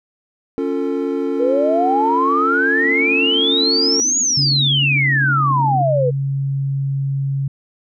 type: chord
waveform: triangle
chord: Db augmented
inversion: none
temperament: equal with one note detuned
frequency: 277.2 / 349.2 / 447.2 Hz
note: Db4 / F4 / A4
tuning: 0 / 0 / +28 cents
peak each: -19 / -22 / -20 dBFS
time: 0.58-4 s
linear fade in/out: 0 ms
type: exponential two-way sweep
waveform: sine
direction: up then down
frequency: 469.8 to 6870 to 469.8 Hz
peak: -14 dBFS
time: 1.39-6.11 s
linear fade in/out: 20 ms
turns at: 4.19 s
type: band-pass noise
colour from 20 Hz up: white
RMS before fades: -33 dBFS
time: 2.79-5.83 s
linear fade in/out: 10 ms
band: 220 to 320 Hz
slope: 96 dB/octave
type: tone with pitch glide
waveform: sine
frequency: 140 to 137.52 Hz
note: C#3 to C#3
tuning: +18 to -13 cents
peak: -17 dBFS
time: 4.37-7.48 s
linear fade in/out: 5 ms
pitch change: -31 cents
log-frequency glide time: 4.9-5.04 s
effects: none